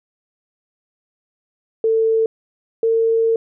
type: tone pair in turn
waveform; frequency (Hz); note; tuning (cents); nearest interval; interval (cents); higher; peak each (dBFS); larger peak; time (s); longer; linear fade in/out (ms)
sine; 446.9 / 453.1; A4 / A#4; +27 / -49; unison; 24; second; -13; neither; 1.84-2.26 / 2.83-3.36; second; 2
effects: none